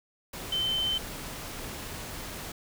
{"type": "tone in noise", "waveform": "sine", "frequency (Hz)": 3080, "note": "G7", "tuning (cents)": -31, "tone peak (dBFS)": -26, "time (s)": [0.52, 0.98], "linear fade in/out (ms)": 5, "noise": "pink", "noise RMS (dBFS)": -39, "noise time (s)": [0.33, 2.52], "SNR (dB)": 10, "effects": []}